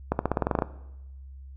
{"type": "accelerating click train", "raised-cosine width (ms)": 1, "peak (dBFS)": -9, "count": 11, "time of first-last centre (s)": [0.12, 0.622], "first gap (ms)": 71, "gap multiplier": 0.92, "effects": ["noise-tail reverb RT60 0.9 s tail -17 dB re dry", "added 67 Hz sine -41 dBFS peak until 1.56 s"]}